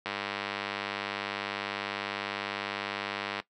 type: click train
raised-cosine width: 0.3 ms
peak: -16 dBFS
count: 335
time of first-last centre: 0.06-3.4 s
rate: 100 Hz
effects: noise-tail reverb RT60 0.1 s tail -17 dB re dry + high-pass 150 Hz 12 dB/octave